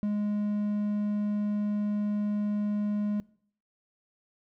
triangle tone, 207.7 Hz, G#3, in tune, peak -24 dBFS, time 0.03-3.2 s, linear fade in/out 0 ms, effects noise-tail reverb RT60 0.6 s tail -23 dB re dry

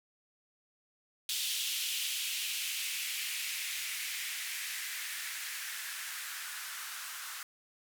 violet noise with band-pass filter sweep, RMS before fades -38 dBFS, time 1.29-7.43 s, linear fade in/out 2 ms, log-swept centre 3200 to 1300 Hz, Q 2.5, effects none

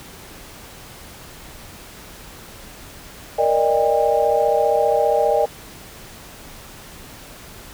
sine chord, Eb major seventh, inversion second, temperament equal with one note detuned, 466.2 / 587.3 / 622.3 / 803.7 Hz, Bb4 / D5 / Eb5 / G5, 0 / 0 / 0 / +43 cents, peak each -20 dBFS, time 3.38-5.46 s, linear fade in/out 10 ms, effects pink hiss -40 dBFS RMS until 7.73 s

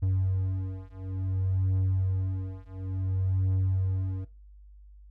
triangle beating tone pair, 94.2 / 94.77 Hz, F#2 / F#2, +32 / +42 cents, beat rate 0.57 Hz, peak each -27 dBFS, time 0.02-4.25 s, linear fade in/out 10 ms, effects noise-tail reverb RT60 0.3 s tail -19 dB re dry + added 50 Hz sine -48 dBFS peak until 5.1 s

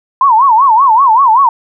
sine tone with vibrato, 987 Hz, B5, 1 cent flat, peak -4 dBFS, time 0.21-1.49 s, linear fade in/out 2 ms, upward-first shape sine, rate 5.2 Hz, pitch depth 230 cents each way, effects none

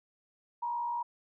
sine tone with frequency modulation, 951 Hz, A#5, 34 cents sharp, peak -31 dBFS, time 0.62-1.03 s, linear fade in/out 10 ms, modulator 62.6 Hz, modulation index 0.45, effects none

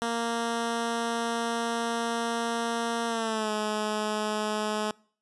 10% pulse tone with pitch glide, 232.3 to 213 Hz, A#3 to G#3, -6 to +44 cents, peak -19 dBFS, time 0.02-4.91 s, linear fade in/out 0 ms, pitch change -150 cents, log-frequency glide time 3.07-3.51 s, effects noise-tail reverb RT60 0.5 s tail -25 dB re dry + resampled to 24000 Hz

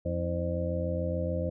harmonic tone with a mistuned harmonic, 86.8 Hz, F2, 10 cents flat, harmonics 1 / 2 / 3 / 4 / 6 / 7, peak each -32 / -35 / -42 / -39 / -33 / -37 dBFS, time 0.05-1.5 s, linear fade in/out 10 ms, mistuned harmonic 4, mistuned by -110 cents, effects none

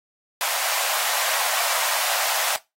pink high-pass noise, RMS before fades -24 dBFS, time 0.41-2.56 s, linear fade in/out 0 ms, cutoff 600 Hz, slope 48 dB/octave, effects noise-tail reverb RT60 0.2 s tail -18 dB re dry + AAC 48 kbps

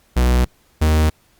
45% pulse tone pair in turn, 61.74 / 77.79 Hz, B1 / D#2, 0 / 0 cents, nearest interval major third, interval 400 cents, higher second, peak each -12 dBFS, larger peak neither, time 0.16-0.45 / 0.81-1.1 s, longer neither, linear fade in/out 10 ms, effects pink hiss -57 dBFS RMS until 1.39 s + Opus 48 kbps

